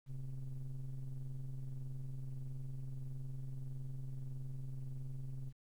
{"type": "ring-modulated tone", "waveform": "triangle", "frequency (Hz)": 61, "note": "B1", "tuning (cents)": -21, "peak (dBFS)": -35, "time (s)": [0.06, 5.53], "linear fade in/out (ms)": 50, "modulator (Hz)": 71.8, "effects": ["12-bit"]}